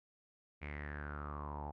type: tone with low-pass filter sweep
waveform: sawtooth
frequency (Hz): 73.4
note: D2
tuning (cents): 0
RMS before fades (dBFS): -44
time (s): 0.61-1.72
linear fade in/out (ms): 20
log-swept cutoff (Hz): 2300 to 820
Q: 8.3
effects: none